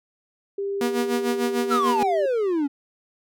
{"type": "tone with pitch glide", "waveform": "sine", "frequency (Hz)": [397.6, 394.6], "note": ["G4", "G4"], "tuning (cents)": [25, 11], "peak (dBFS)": -24, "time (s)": [0.58, 2.26], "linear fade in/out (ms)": 5, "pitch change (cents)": -14, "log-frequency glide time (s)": [1.1, 1.5]}
{"type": "tone with tremolo", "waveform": "sawtooth", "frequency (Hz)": 240, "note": "B3", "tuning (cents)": -49, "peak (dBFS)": -17, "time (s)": [0.81, 2.03], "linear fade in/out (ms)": 2, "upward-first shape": "sine", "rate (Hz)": 6.7, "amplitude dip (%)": 75}
{"type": "exponential sweep", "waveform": "triangle", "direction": "down", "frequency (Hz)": [1400, 271.9], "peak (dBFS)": -18, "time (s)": [1.7, 2.68], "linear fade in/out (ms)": 20}
{"effects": []}